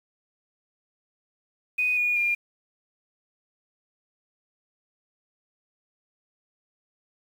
sine tone with pitch steps, 2489 / 2448 / 2407 Hz, D#7 / D#7 / D7, 0 / -29 / +42 cents, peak -21 dBFS, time 1.78-2.35 s, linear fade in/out 10 ms, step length 190 ms, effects 8-bit

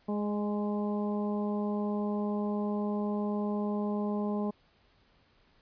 harmonic tone with a mistuned harmonic, 207.7 Hz, G#3, in tune, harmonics 1 / 2 / 3 / 4 / 5, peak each -30 / -36 / -40 / -42 / -44 dBFS, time 0.08-4.51 s, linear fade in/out 10 ms, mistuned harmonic 3, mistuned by -18 cents, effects pink hiss -66 dBFS RMS until 5.61 s + resampled to 11025 Hz

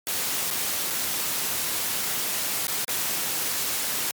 white noise with dropouts, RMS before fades -27 dBFS, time 0.07-4.11 s, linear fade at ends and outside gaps 0 ms, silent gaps 0.504-0.51 / 0.902-0.906 / 2.669-2.681 / 2.846-2.88 s, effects high-pass 100 Hz 12 dB/octave + MP3 96 kbps

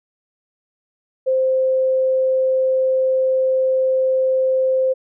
sine tone, 522 Hz, C5, 4 cents flat, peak -14 dBFS, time 1.26-4.94 s, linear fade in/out 20 ms, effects none

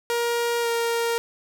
sawtooth tone with pitch glide, 472 to 465.8 Hz, A#4 to A#4, +22 to -1 cents, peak -18 dBFS, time 0.1-1.18 s, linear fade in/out 0 ms, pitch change -23 cents, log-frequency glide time 0.61-0.68 s, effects none

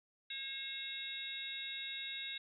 harmonic tone with a mistuned harmonic, 540 Hz, C#5, 45 cents flat, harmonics 3 / 4 / 5 / 6 / 7, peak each -52 / -48 / -49 / -50 / -43 dBFS, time 0.3-2.38 s, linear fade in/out 5 ms, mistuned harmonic 6, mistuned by +98 cents, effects none

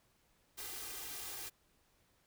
white noise with comb filter, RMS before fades -45 dBFS, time 0.57-1.5 s, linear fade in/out 20 ms, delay 2.5 ms, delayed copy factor +0.7, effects pink hiss -73 dBFS RMS until 2.26 s

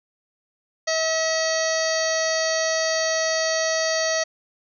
harmonic tone with a mistuned harmonic, 643 Hz, E5, 43 cents flat, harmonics 1 / 2 / 3 / 4 / 5 / 6 / 7 / 8 / 9 / 10, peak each -23 / -33 / -27 / -38 / -38 / -38 / -28 / -40 / -30 / -33 dBFS, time 0.87-4.24 s, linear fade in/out 10 ms, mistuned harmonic 6, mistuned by -41 cents, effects none

